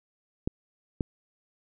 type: clicks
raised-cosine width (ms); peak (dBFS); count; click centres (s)
3; -14; 2; 0.475 / 1.008
effects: none